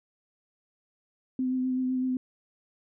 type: tone with vibrato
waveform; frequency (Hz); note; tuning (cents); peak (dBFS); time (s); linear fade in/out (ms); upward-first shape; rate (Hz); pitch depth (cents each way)
sine; 256.5; C4; -34; -25; 1.39-2.17; 2; sine; 7.9; 17
effects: none